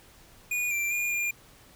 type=tone with pitch steps; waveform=square; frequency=2451 / 2359 / 2423 / 2406 Hz; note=D#7 / D7 / D#7 / D7; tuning=-27 / +7 / -47 / +41 cents; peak=-27 dBFS; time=0.51-1.31 s; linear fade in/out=5 ms; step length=200 ms; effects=pink hiss -55 dBFS RMS until 1.75 s